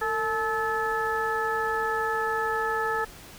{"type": "harmonic tone with a mistuned harmonic", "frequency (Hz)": 433, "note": "A4", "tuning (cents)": -28, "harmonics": [1, 2, 3, 4], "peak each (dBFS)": [-30, -30, -30, -30], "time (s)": [0.01, 3.05], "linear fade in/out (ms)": 10, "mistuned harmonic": 1, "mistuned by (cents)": 70, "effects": ["pink hiss -46 dBFS RMS until 3.38 s"]}